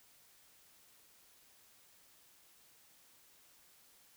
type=silence; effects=white hiss -65 dBFS RMS until 4.16 s